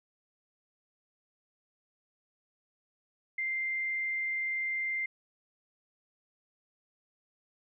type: tone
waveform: sine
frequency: 2093 Hz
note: C7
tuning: in tune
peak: -30 dBFS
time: 3.38-5.06 s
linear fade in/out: 5 ms
effects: none